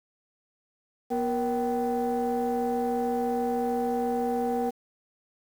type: tone cluster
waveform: sine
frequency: 242.4 / 473.1 / 770 Hz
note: B3 / A#4 / G5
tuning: -32 / +26 / -31 cents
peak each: -28 / -27 / -28 dBFS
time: 1.1-4.71 s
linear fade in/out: 20 ms
effects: tanh soft clip ceiling -20 dBFS + 8-bit